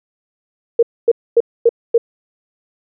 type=tone bursts; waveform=sine; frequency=466.2 Hz; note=A#4; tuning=in tune; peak=-6 dBFS; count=5; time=0.79-1.98 s; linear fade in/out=5 ms; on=38 ms; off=250 ms; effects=none